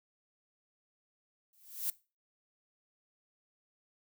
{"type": "noise with exponential growth", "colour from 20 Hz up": "violet", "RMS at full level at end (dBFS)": -31, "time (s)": [1.53, 1.9], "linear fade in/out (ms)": 2, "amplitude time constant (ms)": 80, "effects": ["noise-tail reverb RT60 0.3 s tail -20 dB re dry"]}